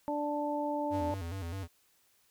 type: harmonic tone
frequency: 293.7 Hz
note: D4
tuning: in tune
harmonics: 1 / 2 / 3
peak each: -35 / -35 / -35 dBFS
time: 0.08-1.14 s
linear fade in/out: 0 ms
type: tone with vibrato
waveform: square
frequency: 90.3 Hz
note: F#2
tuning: 42 cents flat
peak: -37 dBFS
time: 0.9-1.68 s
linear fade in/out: 50 ms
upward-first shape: square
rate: 4.8 Hz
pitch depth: 120 cents each way
effects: white hiss -69 dBFS RMS until 2.3 s